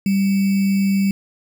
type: tone with sample-and-hold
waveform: sine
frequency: 196 Hz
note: G3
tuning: in tune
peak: -14 dBFS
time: 0.06-1.11 s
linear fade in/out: 2 ms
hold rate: 2450 Hz
effects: none